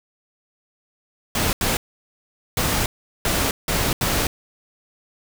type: noise bursts at uneven times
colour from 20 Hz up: pink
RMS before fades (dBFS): -21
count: 6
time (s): 1.35-1.53 / 1.61-1.77 / 2.57-2.86 / 3.25-3.51 / 3.68-3.93 / 4.01-4.27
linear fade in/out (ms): 2
effects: none